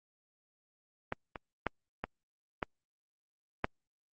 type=clicks; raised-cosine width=0.5 ms; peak=-18 / -24 / -15 / -19 / -16 / -13 dBFS; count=6; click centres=1.124 / 1.358 / 1.667 / 2.04 / 2.628 / 3.644 s; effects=Opus 32 kbps